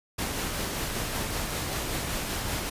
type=noise with tremolo; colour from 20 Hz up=pink; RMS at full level=-30 dBFS; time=0.18-2.7 s; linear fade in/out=10 ms; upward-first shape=sine; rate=5.2 Hz; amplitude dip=25%; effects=resampled to 32000 Hz